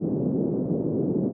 pink band-pass noise, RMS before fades -25 dBFS, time 0-1.33 s, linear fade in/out 50 ms, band 160 to 420 Hz, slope 24 dB/octave, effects none

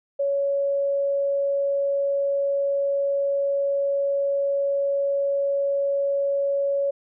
sine tone, 559 Hz, C#5, 14 cents sharp, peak -20 dBFS, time 0.19-6.91 s, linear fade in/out 10 ms, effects none

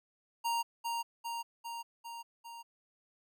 square tone with echo, 932.3 Hz, A#5, in tune, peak -31 dBFS, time 0.44-0.63 s, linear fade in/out 20 ms, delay 400 ms, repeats 5, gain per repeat -3 dB, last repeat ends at 2.63 s, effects none

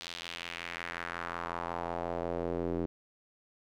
square tone with band-pass filter sweep, 42.76 Hz, F1, 36 cents flat, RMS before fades -37 dBFS, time 0.01-2.86 s, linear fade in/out 0 ms, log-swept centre 4000 to 340 Hz, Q 1.9, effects none

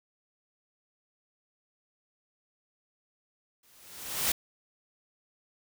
white noise with exponential growth, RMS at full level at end -25 dBFS, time 3.63-4.32 s, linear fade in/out 5 ms, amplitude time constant 150 ms, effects none

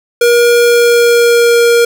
square tone with pitch glide, 476.2 to 471 Hz, A#4 to A#4, +37 to +18 cents, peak -6 dBFS, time 0.21-1.85 s, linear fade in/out 5 ms, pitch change -19 cents, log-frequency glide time 0.56-1.56 s, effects none

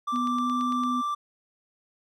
triangle tone, 1174.7 Hz, D6, in tune, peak -24 dBFS, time 0.07-1.15 s, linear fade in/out 10 ms
sine tone with pitch glide, 246.9 to 249.6 Hz, B3 to B3, 0 to +19 cents, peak -27 dBFS, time 0.12-1.02 s, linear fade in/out 20 ms, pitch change +19 cents, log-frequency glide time 0.39-0.49 s
click train, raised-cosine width 0.2 ms, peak -26 dBFS, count 7, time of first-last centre 0.16-0.836 s, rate 8.88 Hz
effects none

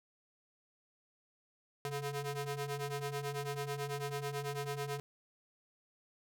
sawtooth ring-modulated tone, 284.9 Hz, C#4, 48 cents sharp, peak -30 dBFS, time 1.85-5 s, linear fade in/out 0 ms, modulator 147 Hz, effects none

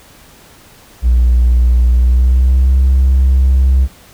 triangle tone with pitch glide, 60.5 to 65.6 Hz, B1 to C2, -35 to +5 cents, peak -3 dBFS, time 1.02-3.88 s, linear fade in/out 50 ms, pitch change +140 cents, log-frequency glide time 1.88-2.76 s, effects tanh soft clip ceiling -3 dBFS + pink hiss -42 dBFS RMS until 4.13 s

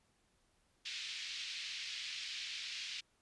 pink band-pass noise, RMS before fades -44 dBFS, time 0.85-3.01 s, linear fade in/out 10 ms, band 2400 to 5100 Hz, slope 24 dB/octave, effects pink hiss -75 dBFS RMS until 3.21 s + resampled to 24000 Hz

